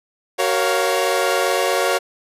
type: chord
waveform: sawtooth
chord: Gb major seventh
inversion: none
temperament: equal with one note detuned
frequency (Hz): 377.1 / 466.2 / 554.4 / 698.5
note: Gb4 / Bb4 / Db5 / F5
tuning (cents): +33 / 0 / 0 / 0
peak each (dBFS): -19 / -19 / -17 / -19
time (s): 0.38-1.99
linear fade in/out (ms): 20
effects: resampled to 32000 Hz